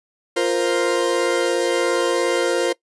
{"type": "chord", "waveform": "40% pulse", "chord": "F suspended fourth", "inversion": "none", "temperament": "equal", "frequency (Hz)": [349.2, 466.2, 523.3], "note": ["F4", "Bb4", "C5"], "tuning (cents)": [0, 0, 0], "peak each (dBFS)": -21, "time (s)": [0.36, 2.73], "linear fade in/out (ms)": 10, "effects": ["noise-tail reverb RT60 0.1 s tail -21 dB re dry", "resampled to 24000 Hz"]}